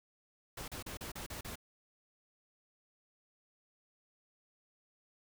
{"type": "noise bursts", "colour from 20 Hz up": "pink", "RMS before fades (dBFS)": -44, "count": 7, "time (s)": [0.57, 1.556], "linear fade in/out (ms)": 5, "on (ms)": 110, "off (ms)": 36, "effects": []}